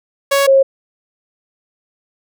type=tone pair in turn; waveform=sawtooth / sine; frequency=556 / 540.8 Hz; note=C#5 / C#5; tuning=+5 / -43 cents; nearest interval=unison; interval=48 cents; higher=first; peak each=-7 / -6 dBFS; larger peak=second; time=0.31-0.47 / 0.47-0.63 s; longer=neither; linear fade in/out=10 ms; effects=none